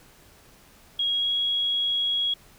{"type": "tone with pitch glide", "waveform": "sine", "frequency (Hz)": [3294, 3317], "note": ["G#7", "G#7"], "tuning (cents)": [-15, -3], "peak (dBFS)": -22, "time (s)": [0.99, 2.34], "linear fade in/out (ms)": 5, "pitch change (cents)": 12, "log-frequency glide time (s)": [1.1, 1.33], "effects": ["pink hiss -54 dBFS RMS until 2.58 s"]}